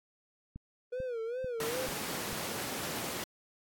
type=click train; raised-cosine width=5 ms; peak=-31 dBFS; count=5; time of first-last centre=0.56-2.33 s; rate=2.26 Hz
type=tone with vibrato; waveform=triangle; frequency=481.8 Hz; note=B4; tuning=43 cents flat; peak=-32 dBFS; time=0.92-1.87 s; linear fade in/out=10 ms; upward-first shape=sine; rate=2.5 Hz; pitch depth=130 cents each way
type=high-pass noise; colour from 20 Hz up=pink; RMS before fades=-38 dBFS; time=1.6-3.24 s; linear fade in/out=2 ms; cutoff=170 Hz; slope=12 dB/octave
effects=AAC 64 kbps